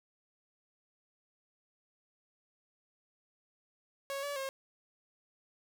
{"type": "tone with pitch steps", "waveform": "sawtooth", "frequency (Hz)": [552, 572, 538], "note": ["C#5", "D5", "C5"], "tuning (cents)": [-7, -46, 48], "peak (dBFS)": -32, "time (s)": [4.1, 4.49], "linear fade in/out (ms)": 0, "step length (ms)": 130, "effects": []}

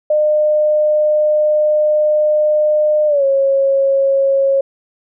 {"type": "tone with pitch glide", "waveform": "sine", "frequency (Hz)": [606, 546.2], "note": ["D#5", "C#5"], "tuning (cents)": [-46, -26], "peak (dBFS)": -10, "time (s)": [0.1, 4.61], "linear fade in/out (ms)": 5, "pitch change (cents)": -180, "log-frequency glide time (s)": [3.07, 3.24], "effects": []}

